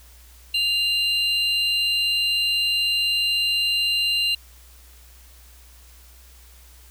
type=tone pair together; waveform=triangle; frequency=2794 / 4078 Hz; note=F7 / C8; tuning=0 / -45 cents; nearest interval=perfect fifth; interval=655 cents; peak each=-19 / -23 dBFS; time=0.54-4.35 s; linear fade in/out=5 ms; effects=added 61 Hz sine -47 dBFS peak until 6.9 s + white hiss -52 dBFS RMS until 6.9 s